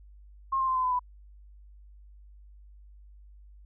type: tone with pitch steps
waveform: sine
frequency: 1071 / 1055 / 1039.3 / 1023.8 / 1008.6 / 993.5 Hz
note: C6 / C6 / C6 / C6 / B5 / B5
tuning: +40 / +14 / -12 / -38 / +36 / +10 cents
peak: -24 dBFS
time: 0.52-0.994 s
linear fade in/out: 10 ms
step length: 79 ms
effects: added 50 Hz sine -49 dBFS peak until 3.65 s